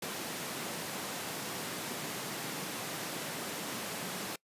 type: high-pass noise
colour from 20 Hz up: pink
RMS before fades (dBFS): -39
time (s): 0.02-4.36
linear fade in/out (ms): 5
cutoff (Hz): 150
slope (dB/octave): 24
effects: noise-tail reverb RT60 0.1 s tail -24 dB re dry + resampled to 32000 Hz